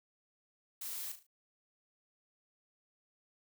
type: noise with echo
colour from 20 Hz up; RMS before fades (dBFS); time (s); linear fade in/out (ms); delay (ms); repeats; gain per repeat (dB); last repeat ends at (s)
blue; -42; 0.81-1.12; 5; 37; 4; -8; 1.268
effects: none